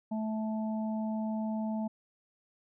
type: harmonic tone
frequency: 218.3 Hz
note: A3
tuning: 13 cents flat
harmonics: 1 / 3 / 4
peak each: -31 / -41 / -43 dBFS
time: 0.11-1.88 s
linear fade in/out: 10 ms
effects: none